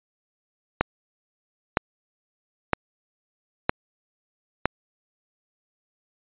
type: click train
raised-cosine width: 0.5 ms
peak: -3 dBFS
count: 5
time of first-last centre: 0.81-4.656 s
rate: 1.04 Hz
effects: resampled to 8000 Hz